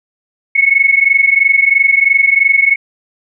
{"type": "tone pair together", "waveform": "sine", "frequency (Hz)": [2188, 2211], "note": ["C#7", "C#7"], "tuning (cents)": [-23, -5], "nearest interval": "unison", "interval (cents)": 18, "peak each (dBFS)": -10, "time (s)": [0.55, 2.76], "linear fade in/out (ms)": 10, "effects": []}